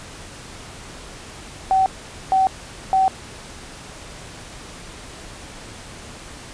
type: tone bursts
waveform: sine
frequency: 763 Hz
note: G5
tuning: 47 cents flat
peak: -13 dBFS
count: 3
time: 1.71-3.08 s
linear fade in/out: 0 ms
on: 150 ms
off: 460 ms
effects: pink hiss -38 dBFS RMS until 6.53 s + resampled to 22050 Hz